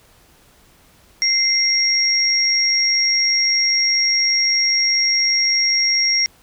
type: tone pair together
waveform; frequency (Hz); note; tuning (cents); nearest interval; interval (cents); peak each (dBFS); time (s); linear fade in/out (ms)
sine; 2093 / 5588; C7 / F8; 0 / 0; octave + perfect fourth; 1700; -20 / -15; 1.22-6.26; 0
effects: pink hiss -52 dBFS RMS until 6.42 s